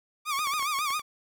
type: tone with vibrato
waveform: sawtooth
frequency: 1162 Hz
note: D6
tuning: 19 cents flat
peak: -23 dBFS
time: 0.25-1.02 s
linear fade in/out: 50 ms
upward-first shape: sine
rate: 7.3 Hz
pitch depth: 120 cents each way
type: clicks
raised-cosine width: 0.3 ms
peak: -25 dBFS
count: 8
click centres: 0.391 / 0.472 / 0.537 / 0.595 / 0.626 / 0.788 / 0.905 / 0.995 s
effects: none